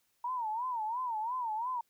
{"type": "tone with vibrato", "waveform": "sine", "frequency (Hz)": 936, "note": "A#5", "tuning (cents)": 7, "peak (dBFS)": -32, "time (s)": [0.24, 1.81], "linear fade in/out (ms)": 5, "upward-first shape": "sine", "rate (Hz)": 2.9, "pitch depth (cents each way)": 160, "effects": ["white hiss -75 dBFS RMS until 1.89 s"]}